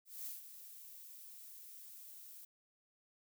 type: noise with ADSR envelope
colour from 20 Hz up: violet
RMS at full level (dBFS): -44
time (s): 0.05-2.45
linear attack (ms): 210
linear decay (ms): 150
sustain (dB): -10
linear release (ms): 5
effects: none